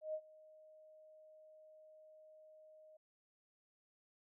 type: tone with ADSR envelope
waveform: sine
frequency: 622.3 Hz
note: D#5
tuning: in tune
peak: -37 dBFS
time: 0.01-2.97 s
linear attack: 130 ms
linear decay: 64 ms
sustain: -22 dB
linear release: 6 ms
effects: none